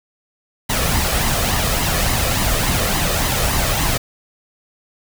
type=noise with flanger; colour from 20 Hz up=pink; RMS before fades=-18 dBFS; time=0.69-3.98 s; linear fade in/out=10 ms; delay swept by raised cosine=0.99 to 1.68 ms; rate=3.5 Hz; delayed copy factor=+0.5; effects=none